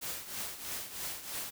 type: noise with tremolo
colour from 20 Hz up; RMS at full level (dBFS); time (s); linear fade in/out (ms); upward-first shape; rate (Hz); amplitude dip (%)
white; -37; 0.01-1.51; 20; triangle; 3.1; 75
effects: none